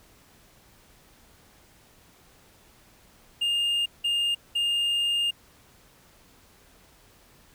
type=tone bursts at uneven times; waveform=triangle; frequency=2821 Hz; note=F7; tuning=17 cents sharp; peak=-21 dBFS; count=3; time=3.41-3.86 / 4.04-4.35 / 4.55-5.31 s; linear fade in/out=10 ms; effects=pink hiss -57 dBFS RMS until 7.54 s